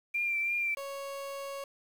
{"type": "tone with vibrato", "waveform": "sine", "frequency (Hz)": 2371, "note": "D7", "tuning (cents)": 16, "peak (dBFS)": -28, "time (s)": [0.14, 0.75], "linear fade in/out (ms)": 10, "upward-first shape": "triangle", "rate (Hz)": 3, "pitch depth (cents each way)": 32}
{"type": "tone", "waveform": "30% pulse", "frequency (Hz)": 554, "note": "C#5", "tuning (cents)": -1, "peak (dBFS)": -35, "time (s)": [0.77, 1.64], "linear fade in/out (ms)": 2}
{"effects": ["9-bit"]}